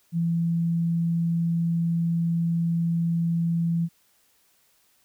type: tone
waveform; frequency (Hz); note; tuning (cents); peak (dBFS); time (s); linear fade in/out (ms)
sine; 167.9; E3; +32; -21; 0.12-3.89; 50
effects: white hiss -64 dBFS RMS until 5.04 s